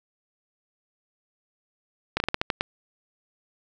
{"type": "slowing click train", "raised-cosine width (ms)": 0.3, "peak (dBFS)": -7, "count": 8, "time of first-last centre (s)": [2.17, 2.609], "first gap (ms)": 31, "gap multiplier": 1.23, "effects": []}